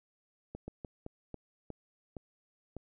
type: slowing click train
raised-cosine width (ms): 2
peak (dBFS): -28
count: 8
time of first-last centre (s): 0.55-2.767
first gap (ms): 130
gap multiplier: 1.29
effects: none